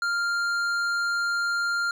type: tone with hard clipping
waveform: sine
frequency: 1396.9 Hz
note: F6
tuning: in tune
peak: -25 dBFS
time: 0.02-1.91 s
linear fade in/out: 2 ms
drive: 9 dB
effects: none